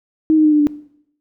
sine tone with pitch steps, 314.6 / 309.4 / 304.2 / 299.2 / 294.2 Hz, D#4 / D#4 / D#4 / D4 / D4, +19 / -10 / -39 / +32 / +3 cents, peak -9 dBFS, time 0.3-0.67 s, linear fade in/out 0 ms, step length 74 ms, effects noise-tail reverb RT60 0.7 s tail -19 dB re dry

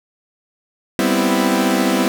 sawtooth chord, C major seventh, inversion second, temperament equal, 196 / 246.9 / 261.6 / 329.6 Hz, G3 / B3 / C4 / E4, 0 / 0 / 0 / 0 cents, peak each -16 dBFS, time 0.99-2.08 s, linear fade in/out 0 ms, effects none

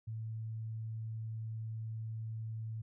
sine tone, 111.2 Hz, A2, 19 cents sharp, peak -38 dBFS, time 0.07-2.82 s, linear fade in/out 10 ms, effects none

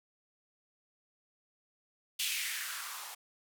violet noise with band-pass filter sweep, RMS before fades -38 dBFS, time 2.19-3.15 s, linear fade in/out 10 ms, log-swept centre 3000 to 790 Hz, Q 2.8, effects none

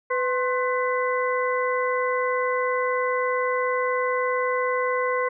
harmonic tone with a mistuned harmonic, 501 Hz, B4, 25 cents sharp, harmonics 1 / 2 / 3 / 4, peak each -24 / -26 / -33 / -29 dBFS, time 0.1-5.29 s, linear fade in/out 10 ms, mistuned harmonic 2, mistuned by +94 cents, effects none

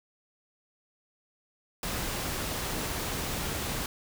pink noise, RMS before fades -33 dBFS, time 1.83-3.86 s, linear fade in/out 2 ms, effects none

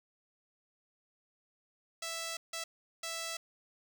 5% pulse tone bursts at uneven times, 660 Hz, E5, 2 cents sharp, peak -26 dBFS, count 3, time 2.02-2.37 / 2.53-2.64 / 3.03-3.37 s, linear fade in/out 5 ms, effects none

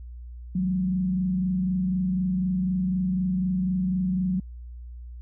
sine tone with frequency modulation, 184.7 Hz, F#3, 3 cents flat, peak -22 dBFS, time 0.55-4.4 s, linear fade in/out 5 ms, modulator 24 Hz, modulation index 0.42, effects added 60 Hz sine -37 dBFS peak until 5.21 s

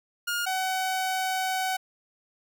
sawtooth tone pair in turn, 1421 / 752.7 Hz, F6 / F#5, +30 / +29 cents, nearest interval major seventh, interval 1101 cents, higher first, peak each -23 / -22 dBFS, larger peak second, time 0.27-0.46 / 0.46-1.77 s, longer second, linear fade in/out 10 ms, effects none

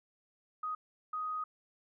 sine tone bursts at uneven times, 1250 Hz, D#6, 8 cents sharp, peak -34 dBFS, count 2, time 0.63-0.75 / 1.13-1.44 s, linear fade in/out 5 ms, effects none

